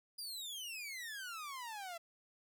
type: exponential sweep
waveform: sawtooth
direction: down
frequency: 4925 to 660 Hz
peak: -40 dBFS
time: 0.18-1.98 s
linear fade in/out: 10 ms
effects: none